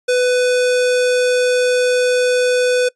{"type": "tone", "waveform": "square", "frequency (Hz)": 498.2, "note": "B4", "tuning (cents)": 15, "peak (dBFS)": -13, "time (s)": [0.08, 2.89], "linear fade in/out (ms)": 10, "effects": ["noise-tail reverb RT60 0.1 s tail -22 dB re dry", "resampled to 22050 Hz"]}